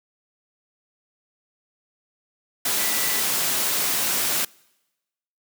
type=tone in noise; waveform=sine; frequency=1975.5 Hz; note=B6; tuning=in tune; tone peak=-33 dBFS; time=2.79-3.2 s; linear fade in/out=5 ms; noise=white; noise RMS=-23 dBFS; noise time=2.65-4.45 s; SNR=-13 dB; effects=noise-tail reverb RT60 1.0 s tail -26 dB re dry + high-pass 150 Hz 12 dB/octave